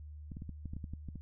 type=clicks; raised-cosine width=5 ms; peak=-30 dBFS; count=11; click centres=0.318 / 0.369 / 0.421 / 0.493 / 0.657 / 0.735 / 0.766 / 0.842 / 0.936 / 1.087 / 1.157 s; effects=added 75 Hz sine -45 dBFS peak until 1.21 s